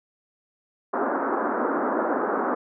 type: band-pass noise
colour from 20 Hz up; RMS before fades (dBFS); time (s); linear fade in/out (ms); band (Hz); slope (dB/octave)
pink; -25; 0.93-2.55; 10; 240 to 1500; 48
effects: none